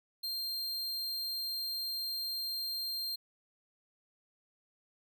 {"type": "tone", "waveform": "45% pulse", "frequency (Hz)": 4186, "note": "C8", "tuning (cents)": 0, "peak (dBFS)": -34, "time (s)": [0.23, 3.16], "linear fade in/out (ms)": 10, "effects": []}